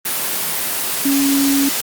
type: tone in noise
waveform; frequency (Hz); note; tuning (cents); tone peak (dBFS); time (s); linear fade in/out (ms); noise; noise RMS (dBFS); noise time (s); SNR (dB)
sine; 277.2; C#4; 0; -13; 1.05-1.69; 5; white; -20; 0.05-1.81; +4
effects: high-pass 150 Hz 12 dB/octave + Opus 24 kbps